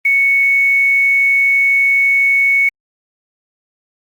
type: tone with quantisation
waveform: sine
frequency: 2217 Hz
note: C#7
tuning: in tune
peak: -9 dBFS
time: 0.05-2.69 s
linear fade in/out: 5 ms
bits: 6
effects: Opus 32 kbps